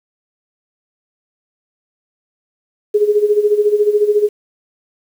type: tone with tremolo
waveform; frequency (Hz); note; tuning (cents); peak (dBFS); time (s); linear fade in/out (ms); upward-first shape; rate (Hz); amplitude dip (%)
sine; 417.3; G#4; +8; -7; 2.94-4.29; 10; sine; 14; 75
effects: 7-bit